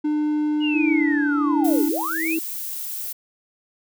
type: tone with pitch glide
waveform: triangle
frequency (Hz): 301 to 290.7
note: D4 to D4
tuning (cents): +43 to -18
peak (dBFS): -17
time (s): 0.04-1.89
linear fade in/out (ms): 10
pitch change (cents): -61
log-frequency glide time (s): 0.68-1.1
type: linear two-way sweep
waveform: sine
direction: down then up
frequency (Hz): 2919 to 249.3 to 2791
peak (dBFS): -24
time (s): 0.6-2.38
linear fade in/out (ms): 50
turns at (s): 1.89
type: tone with tremolo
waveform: sine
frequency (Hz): 323.6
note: E4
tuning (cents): -32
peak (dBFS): -18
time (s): 0.74-2.39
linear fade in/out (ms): 5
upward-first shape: triangle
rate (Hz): 1.3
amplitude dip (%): 90
type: noise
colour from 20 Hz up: violet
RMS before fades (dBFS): -30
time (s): 1.64-3.13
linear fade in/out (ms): 10
effects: none